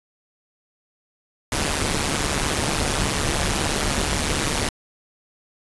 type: noise with amplitude modulation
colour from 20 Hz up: pink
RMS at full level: -19 dBFS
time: 1.52-4.69 s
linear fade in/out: 2 ms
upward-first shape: sine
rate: 146 Hz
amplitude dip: 80%
effects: resampled to 24000 Hz